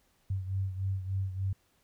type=beating tone pair; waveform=sine; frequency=95.3 / 98.7 Hz; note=G2 / G2; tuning=-48 / +12 cents; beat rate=3.4 Hz; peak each=-31 / -37 dBFS; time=0.3-1.53 s; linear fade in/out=5 ms; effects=pink hiss -70 dBFS RMS until 1.83 s